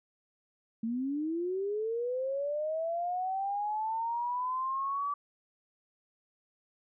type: linear sweep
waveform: sine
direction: up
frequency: 220 to 1156 Hz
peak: -30 dBFS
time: 0.83-5.14 s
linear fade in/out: 5 ms
effects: none